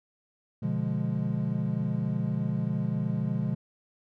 triangle chord, B diminished seventh, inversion none, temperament equal, 123.47 / 146.83 / 174.61 / 207.7 Hz, B2 / D3 / F3 / Ab3, 0 / 0 / 0 / 0 cents, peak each -30 dBFS, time 0.62-3.55 s, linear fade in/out 10 ms, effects none

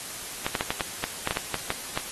clicks, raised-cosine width 0.3 ms, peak -9 dBFS, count 12, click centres 0.465 / 0.552 / 0.609 / 0.705 / 0.808 / 1.04 / 1.274 / 1.309 / 1.371 / 1.543 / 1.704 / 1.975 s, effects white hiss -37 dBFS RMS until 2.11 s + AAC 32 kbps

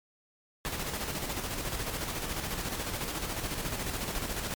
pink noise with tremolo, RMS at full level -33 dBFS, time 0.65-4.54 s, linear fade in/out 0 ms, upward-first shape square, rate 14 Hz, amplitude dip 40%, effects MP3 96 kbps

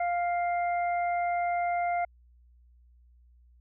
harmonic tone, 700 Hz, F5, 4 cents sharp, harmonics 1 / 2 / 3, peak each -26 / -41 / -37 dBFS, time 0-2.05 s, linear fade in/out 5 ms, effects added 60 Hz sine -56 dBFS peak until 3.6 s

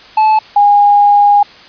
triangle / sine tone pair in turn, 867 / 818.3 Hz, A5 / G#5, -26 / -26 cents, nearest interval minor second, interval 100 cents, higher first, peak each -4 dBFS, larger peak neither, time 0.17-0.39 / 0.56-1.43 s, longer second, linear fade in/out 5 ms, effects white hiss -37 dBFS RMS until 1.68 s + resampled to 11025 Hz

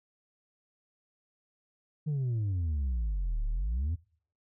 sine exponential two-way sweep, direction down then up, 156.3 to 35.03 to 89.1 Hz, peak -25 dBFS, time 2.06-3.96 s, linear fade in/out 20 ms, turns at 3.46 s, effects noise-tail reverb RT60 0.5 s tail -23 dB re dry + tanh soft clip ceiling -27 dBFS

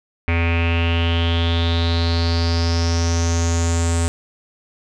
square tone with low-pass filter sweep, 84.1 Hz, E2, 35 cents sharp, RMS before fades -18 dBFS, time 0.28-4.08 s, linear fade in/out 0 ms, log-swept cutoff 2300 to 8100 Hz, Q 7, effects none

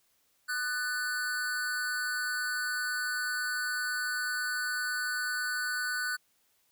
square tone with amplitude modulation, 1491 Hz, F#6, 13 cents sharp, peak -28 dBFS, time 0.48-6.17 s, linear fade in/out 20 ms, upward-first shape sine, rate 272 Hz, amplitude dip 65%, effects white hiss -71 dBFS RMS until 6.71 s

